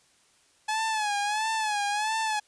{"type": "tone with vibrato", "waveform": "sawtooth", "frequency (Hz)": 850, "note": "G#5", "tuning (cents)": 40, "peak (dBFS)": -22, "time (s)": [0.68, 2.4], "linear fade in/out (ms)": 10, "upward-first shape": "sine", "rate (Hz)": 1.5, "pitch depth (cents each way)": 80, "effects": ["white hiss -63 dBFS RMS until 2.47 s", "resampled to 22050 Hz"]}